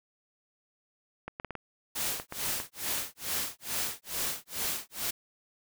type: clicks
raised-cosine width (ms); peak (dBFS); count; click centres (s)
0.5; -22; 8; 1.28 / 1.399 / 1.447 / 1.507 / 1.553 / 2.199 / 2.324 / 2.601
type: noise with tremolo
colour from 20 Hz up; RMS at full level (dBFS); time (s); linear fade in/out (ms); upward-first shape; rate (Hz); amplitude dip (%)
white; -31; 1.95-5.11; 10; sine; 2.3; 100
effects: none